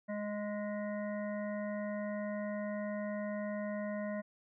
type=harmonic tone with a mistuned harmonic; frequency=207.7 Hz; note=G#3; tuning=in tune; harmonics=1 / 3 / 5 / 7 / 9 / 10; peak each=-38 / -39 / -50 / -53 / -49 / -57 dBFS; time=0.08-4.22 s; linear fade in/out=20 ms; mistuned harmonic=10; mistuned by=-56 cents; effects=none